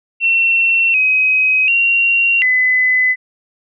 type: tone with pitch steps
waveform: sine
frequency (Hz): 2711 / 2530 / 2753 / 2014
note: E7 / D#7 / F7 / B6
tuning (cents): +48 / +28 / -25 / +33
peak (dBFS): -10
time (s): 0.2-3.16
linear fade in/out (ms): 50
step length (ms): 740
effects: none